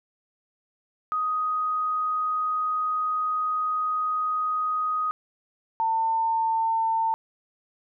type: tone pair in turn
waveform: sine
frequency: 1250 / 899.6 Hz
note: D#6 / A5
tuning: +8 / +38 cents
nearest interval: tritone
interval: 570 cents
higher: first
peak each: -23 / -21 dBFS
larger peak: second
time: 1.12-5.11 / 5.8-7.14 s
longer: first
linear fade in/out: 0 ms
effects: none